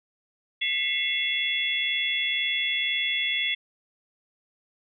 sine tone cluster, 2002 / 2144 / 2700 / 3390 Hz, B6 / C7 / E7 / G#7, +23 / +42 / +41 / +35 cents, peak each -33 / -29 / -30 / -27 dBFS, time 0.61-3.55 s, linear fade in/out 10 ms, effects none

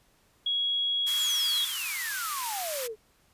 sine tone, 3322 Hz, G#7, in tune, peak -25 dBFS, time 0.46-1.65 s, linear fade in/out 5 ms
white high-pass noise, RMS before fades -34 dBFS, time 1.06-2.88 s, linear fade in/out 20 ms, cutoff 980 Hz, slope 48 dB/octave
sine exponential sweep, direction down, 7800 to 415.3 Hz, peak -33 dBFS, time 1.17-2.96 s, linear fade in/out 50 ms
effects pink hiss -65 dBFS RMS until 3.33 s + resampled to 32000 Hz

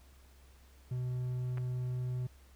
triangle tone, 125.5 Hz, B2, 28 cents sharp, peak -31 dBFS, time 0.91-2.27 s, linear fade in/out 5 ms
clicks, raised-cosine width 0.5 ms, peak -33 dBFS, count 2, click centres 1.574 / 1.581 s
effects added 66 Hz sine -57 dBFS peak until 2.55 s + pink hiss -65 dBFS RMS until 2.55 s

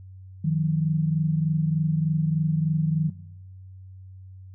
sine tone pair together, 155.56 / 178.88 Hz, D#3 / F3, 0 / +42 cents, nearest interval major second, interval 242 cents, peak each -21 / -26 dBFS, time 0.44-3.1 s, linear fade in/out 10 ms, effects noise-tail reverb RT60 0.9 s tail -18 dB re dry + added 94 Hz sine -41 dBFS peak until 4.54 s

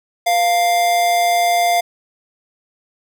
square tone with amplitude modulation, 698.5 Hz, F5, in tune, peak -12 dBFS, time 0.26-1.81 s, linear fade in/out 10 ms, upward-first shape sine, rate 206 Hz, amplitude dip 35%, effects none

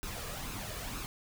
pink noise with flanger, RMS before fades -40 dBFS, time 0.03-1.06 s, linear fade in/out 0 ms, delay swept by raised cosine 0.76 to 1.74 ms, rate 2.1 Hz, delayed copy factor +0.5, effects none

